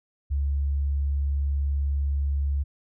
sine tone, 70.3 Hz, C#2, 25 cents sharp, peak -22 dBFS, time 0.3-2.64 s, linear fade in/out 20 ms, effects none

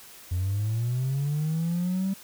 triangle linear sweep, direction up, 86.5 to 196 Hz, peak -21 dBFS, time 0.31-2.14 s, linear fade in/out 10 ms, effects tanh soft clip ceiling -20 dBFS + white hiss -48 dBFS RMS until 2.23 s

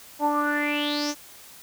sawtooth tone with low-pass filter sweep, 293.7 Hz, D4, in tune, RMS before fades -25 dBFS, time 0.19-1.15 s, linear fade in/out 50 ms, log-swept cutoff 770 to 6500 Hz, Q 7.7, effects white hiss -47 dBFS RMS until 1.62 s

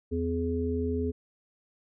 harmonic tone, 84.2 Hz, E2, 37 cents sharp, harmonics 1 / 3 / 5, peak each -31 / -31 / -31 dBFS, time 0.11-1.12 s, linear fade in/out 20 ms, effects none

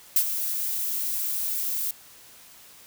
violet noise with ADSR envelope, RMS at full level -18 dBFS, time 0.16-1.91 s, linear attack 4 ms, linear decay 74 ms, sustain -10 dB, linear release 3 ms, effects white hiss -50 dBFS RMS until 2.86 s

